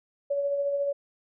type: tone with tremolo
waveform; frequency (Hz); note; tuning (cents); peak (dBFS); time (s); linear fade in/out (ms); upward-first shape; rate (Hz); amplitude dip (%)
sine; 565; C#5; +33; -23; 0.3-0.93; 10; sine; 14; 35
effects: none